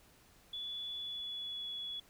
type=tone with pitch glide; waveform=sine; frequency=3432 to 3387 Hz; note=A7 to G#7; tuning=-44 to +33 cents; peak=-39 dBFS; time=0.53-2 s; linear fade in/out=5 ms; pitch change=-23 cents; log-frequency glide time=0.96-1.68 s; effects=pink hiss -64 dBFS RMS until 2.09 s